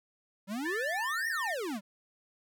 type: exponential two-way sweep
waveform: square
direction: up then down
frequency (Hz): 185 to 1923 to 185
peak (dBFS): -34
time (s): 0.47-1.81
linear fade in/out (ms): 50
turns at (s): 1.28
type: tone with pitch glide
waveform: sine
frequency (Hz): 1760 to 1816.8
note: A6 to A#6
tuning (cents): 0 to -45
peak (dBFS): -33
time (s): 0.65-1.55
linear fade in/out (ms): 10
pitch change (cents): +55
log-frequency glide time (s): 0.98-1.13
effects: none